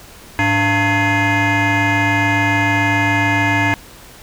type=tone with frequency modulation; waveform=sine; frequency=900 Hz; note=A5; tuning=39 cents sharp; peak=-10 dBFS; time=0.39-3.74 s; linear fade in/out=0 ms; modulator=397 Hz; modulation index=3.7; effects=tanh soft clip ceiling -11 dBFS + pink hiss -40 dBFS RMS until 4.22 s